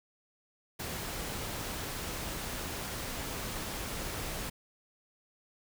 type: noise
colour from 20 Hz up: pink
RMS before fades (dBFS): -38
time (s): 0.79-4.5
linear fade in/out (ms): 10
effects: none